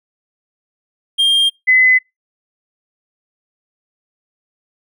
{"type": "tone pair in turn", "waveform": ["triangle", "sine"], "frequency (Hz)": [3206, 2024], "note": ["G7", "B6"], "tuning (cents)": [38, 42], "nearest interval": "minor sixth", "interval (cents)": 796, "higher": "first", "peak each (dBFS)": [-8, -7], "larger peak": "second", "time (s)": [[1.18, 1.5], [1.67, 1.99]], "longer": "neither", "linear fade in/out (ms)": 20, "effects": ["noise-tail reverb RT60 0.2 s tail -26 dB re dry"]}